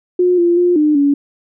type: tone with pitch steps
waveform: sine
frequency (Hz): 359.5 / 345.4 / 353.7 / 301.7 / 284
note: F#4 / F4 / F4 / D4 / C#4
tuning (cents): -50 / -19 / +22 / +47 / +42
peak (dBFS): -9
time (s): 0.19-1.14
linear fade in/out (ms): 5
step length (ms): 190
effects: none